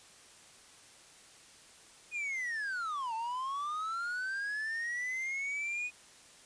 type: linear two-way sweep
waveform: triangle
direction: down then up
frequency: 2491 to 880 to 2491 Hz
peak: -32 dBFS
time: 2.11-5.91 s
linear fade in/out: 50 ms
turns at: 3.14 s
effects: white hiss -57 dBFS RMS until 6.45 s + resampled to 22050 Hz